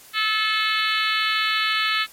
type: harmonic tone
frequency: 434.1 Hz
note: A4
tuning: 23 cents flat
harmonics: 3 / 4 / 5 / 6 / 7 / 8 / 9 / 10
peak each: -25 / -26 / -27 / -28 / -28 / -29 / -30 / -30 dBFS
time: 0.13-2.07 s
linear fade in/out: 50 ms
effects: white hiss -47 dBFS RMS until 2.12 s + MP3 64 kbps